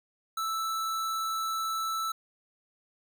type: tone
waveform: square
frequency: 1318.5 Hz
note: E6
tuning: in tune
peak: -30 dBFS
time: 0.37-2.12 s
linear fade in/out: 5 ms
effects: none